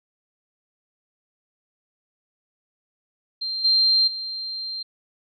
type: tone with level steps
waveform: sine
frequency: 4165 Hz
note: C8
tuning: 9 cents flat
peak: -25 / -15 / -28 dBFS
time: 3.41-4.83 s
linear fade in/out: 10 ms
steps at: 3.64 / 4.07 s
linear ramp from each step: 10 ms
effects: none